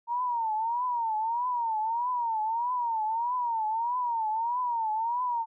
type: tone with vibrato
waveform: sine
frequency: 928 Hz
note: A#5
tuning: 8 cents flat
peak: -26 dBFS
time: 0.07-5.46 s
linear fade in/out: 50 ms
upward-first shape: triangle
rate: 1.6 Hz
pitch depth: 150 cents each way
effects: none